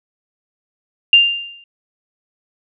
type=tone with exponential decay; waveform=sine; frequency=2794 Hz; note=F7; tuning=in tune; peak=-3 dBFS; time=1.13-1.64 s; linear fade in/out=2 ms; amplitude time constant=110 ms; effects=none